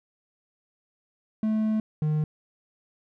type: tone pair in turn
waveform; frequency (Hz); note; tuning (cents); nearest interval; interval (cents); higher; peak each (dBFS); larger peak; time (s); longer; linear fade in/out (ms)
triangle; 217.2 / 152.98; A3 / D#3; -22 / -29; tritone; 607; first; -20; neither; 1.43-1.8 / 2.02-2.24; first; 2
effects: none